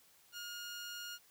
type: tone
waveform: 15% pulse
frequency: 1425 Hz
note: F6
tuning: 34 cents sharp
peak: -37 dBFS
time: 0.32-1.19 s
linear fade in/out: 50 ms
effects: white hiss -66 dBFS RMS until 1.3 s